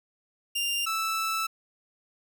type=tone pair in turn; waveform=sawtooth; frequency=2794 / 1317.8 Hz; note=F7 / E6; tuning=0 / -1 cents; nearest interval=octave + minor second; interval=1301 cents; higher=first; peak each=-23 dBFS; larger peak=neither; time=0.55-0.86 / 0.86-1.47 s; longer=second; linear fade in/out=10 ms; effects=none